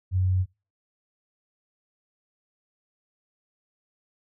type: tone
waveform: sine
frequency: 92.7 Hz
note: F#2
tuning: 4 cents sharp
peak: -20 dBFS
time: 0.11-0.46 s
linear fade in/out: 50 ms
effects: noise-tail reverb RT60 0.3 s tail -23 dB re dry